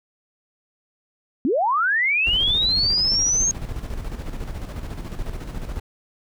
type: linear sweep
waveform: sine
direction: up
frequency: 225 to 6560 Hz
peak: -17 dBFS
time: 1.45-3.51 s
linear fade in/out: 0 ms
type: noise with tremolo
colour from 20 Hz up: brown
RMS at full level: -28 dBFS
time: 2.26-5.8 s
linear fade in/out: 5 ms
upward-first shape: square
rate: 14 Hz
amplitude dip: 50%
effects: none